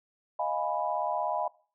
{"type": "chord", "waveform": "sine", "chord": "F half-diminished seventh", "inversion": "third", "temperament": "equal", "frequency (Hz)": [622.3, 698.5, 830.6, 987.8], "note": ["Eb5", "F5", "Ab5", "Cb6"], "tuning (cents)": [0, 0, 0, 0], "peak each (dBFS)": -33, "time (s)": [0.39, 1.48], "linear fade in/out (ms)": 5, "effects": ["noise-tail reverb RT60 0.4 s tail -21 dB re dry"]}